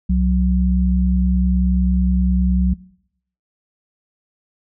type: tone pair together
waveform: sine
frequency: 64.72 / 183.7 Hz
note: C2 / F#3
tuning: -18 / -12 cents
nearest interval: octave + tritone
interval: 1806 cents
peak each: -16 / -16 dBFS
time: 0.09-2.74 s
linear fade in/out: 10 ms
effects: noise-tail reverb RT60 0.7 s tail -20 dB re dry